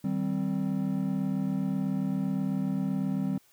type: chord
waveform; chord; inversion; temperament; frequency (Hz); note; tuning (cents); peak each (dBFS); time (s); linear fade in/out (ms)
triangle; C minor; first; equal with one note detuned; 155.56 / 193.86 / 261.6; Eb3 / G3 / C4; 0 / -19 / 0; -32 / -27 / -30; 0.04-3.38; 5
effects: white hiss -63 dBFS RMS until 3.52 s